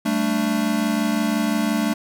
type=chord; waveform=square; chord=G suspended second; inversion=none; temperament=equal with one note detuned; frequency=196 / 221.8 / 293.7 Hz; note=G3 / A3 / D4; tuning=0 / +14 / 0 cents; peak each=-27 / -22 / -25 dBFS; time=0.05-1.94 s; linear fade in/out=10 ms; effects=none